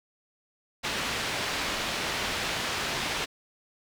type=low-pass noise; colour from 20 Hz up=white; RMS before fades=-31 dBFS; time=0.83-3.26 s; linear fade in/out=20 ms; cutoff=3600 Hz; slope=12 dB/octave; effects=none